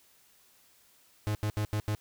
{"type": "tone bursts at uneven times", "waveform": "45% pulse", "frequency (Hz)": 105.6, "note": "G#2", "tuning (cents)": 29, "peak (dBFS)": -28, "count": 5, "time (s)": [[1.27, 1.35], [1.43, 1.5], [1.57, 1.65], [1.73, 1.8], [1.88, 1.95]], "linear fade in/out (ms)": 0, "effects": ["white hiss -63 dBFS RMS until 2 s"]}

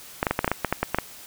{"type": "clicks", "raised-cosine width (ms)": 0.5, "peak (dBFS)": -6, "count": 12, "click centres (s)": [0.229, 0.268, 0.31, 0.391, 0.445, 0.478, 0.516, 0.647, 0.726, 0.83, 0.946, 0.986], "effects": ["white hiss -44 dBFS RMS until 1.26 s"]}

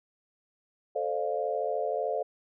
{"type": "chord", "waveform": "sine", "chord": "D minor seventh", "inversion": "second", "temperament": "equal with one note detuned", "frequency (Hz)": [440, 523.3, 596.6, 698.5], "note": ["A4", "C5", "D5", "F5"], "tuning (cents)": [0, 0, 27, 0], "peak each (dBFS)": -33, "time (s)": [0.95, 2.23], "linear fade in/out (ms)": 10, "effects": []}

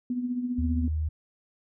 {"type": "tone with tremolo", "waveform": "sine", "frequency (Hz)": 246.9, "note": "B3", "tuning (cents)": 0, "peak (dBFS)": -24, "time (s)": [0.1, 0.88], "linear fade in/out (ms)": 2, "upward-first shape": "triangle", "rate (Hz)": 15, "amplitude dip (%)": 65}
{"type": "tone", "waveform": "sine", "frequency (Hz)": 77.78, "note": "D#2", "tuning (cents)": 0, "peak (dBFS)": -25, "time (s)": [0.58, 1.09], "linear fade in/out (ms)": 10}
{"effects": []}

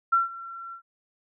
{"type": "tone with ADSR envelope", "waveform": "sine", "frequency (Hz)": 1359, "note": "F6", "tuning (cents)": -48, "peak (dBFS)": -16, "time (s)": [0.12, 0.82], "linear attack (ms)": 12, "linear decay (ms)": 150, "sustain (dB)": -20, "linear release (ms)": 93, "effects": []}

